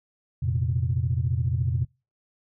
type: chord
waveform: sine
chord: F suspended fourth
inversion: none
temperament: equal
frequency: 87.31 / 116.54 / 130.81 Hz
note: F2 / Bb2 / C3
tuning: 0 / 0 / 0 cents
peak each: -26 dBFS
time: 0.42-1.85 s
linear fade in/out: 10 ms
effects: noise-tail reverb RT60 0.3 s tail -26 dB re dry + tanh soft clip ceiling -13 dBFS